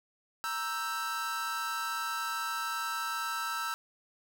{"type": "chord", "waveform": "45% pulse", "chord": "E diminished", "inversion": "second", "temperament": "equal", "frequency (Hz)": [932.3, 1318.5, 1568], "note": ["Bb5", "E6", "G6"], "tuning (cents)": [0, 0, 0], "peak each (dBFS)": [-40, -34, -39], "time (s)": [0.44, 3.74], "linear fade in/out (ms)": 0, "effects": []}